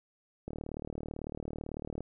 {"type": "click train", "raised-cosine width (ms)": 2, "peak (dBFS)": -25, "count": 59, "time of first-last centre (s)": [0.48, 2.006], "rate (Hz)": 38, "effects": []}